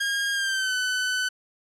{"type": "tone with pitch glide", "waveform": "sawtooth", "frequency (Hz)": [1623, 1505.6], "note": ["G#6", "F#6"], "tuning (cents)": [-40, 30], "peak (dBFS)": -20, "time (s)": [0, 1.29], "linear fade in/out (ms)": 10, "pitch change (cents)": -130, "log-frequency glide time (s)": [0.33, 0.75], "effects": ["low-pass 9000 Hz 12 dB/octave"]}